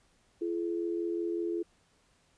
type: tone pair together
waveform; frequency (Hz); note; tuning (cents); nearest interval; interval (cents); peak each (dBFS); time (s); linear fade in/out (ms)
sine; 340.8 / 426.2; F4 / G#4; -42 / +45; major third; 387; -31 / -36; 0.41-1.63; 10
effects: pink hiss -68 dBFS RMS until 2.37 s + resampled to 22050 Hz